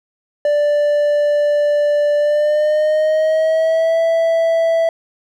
triangle tone with pitch glide, 587.3 to 659.2 Hz, D5 to E5, 0 to 0 cents, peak -10 dBFS, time 0.45-4.89 s, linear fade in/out 2 ms, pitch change +200 cents, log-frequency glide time 2.17-4 s, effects none

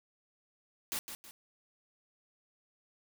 white noise with echo, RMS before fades -36 dBFS, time 0.92-0.99 s, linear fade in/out 0 ms, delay 160 ms, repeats 2, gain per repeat -8 dB, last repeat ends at 1.31 s, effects none

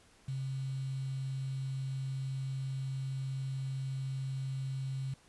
sine tone with quantisation, 133.4 Hz, C3, 34 cents sharp, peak -34 dBFS, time 0.28-5.14 s, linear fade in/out 5 ms, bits 9, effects pink hiss -63 dBFS RMS until 5.28 s + resampled to 24000 Hz

